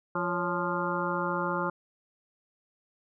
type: harmonic tone with a mistuned harmonic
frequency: 174.61 Hz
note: F3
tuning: in tune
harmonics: 1 / 2 / 3 / 5 / 6 / 7 / 8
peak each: -35 / -35 / -35 / -35 / -35 / -35 / -35 dBFS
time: 0.15-1.7 s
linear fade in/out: 5 ms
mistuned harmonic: 3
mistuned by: +81 cents
effects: none